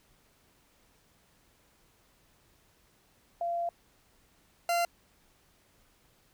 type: tone pair in turn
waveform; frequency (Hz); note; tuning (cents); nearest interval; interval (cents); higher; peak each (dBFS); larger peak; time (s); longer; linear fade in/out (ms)
sine / 40% pulse; 687 / 689.9; F5 / F5; -29 / -21; unison; 8; second; -29 / -25; second; 3.41-3.69 / 4.69-4.85; first; 2
effects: pink hiss -66 dBFS RMS until 6.33 s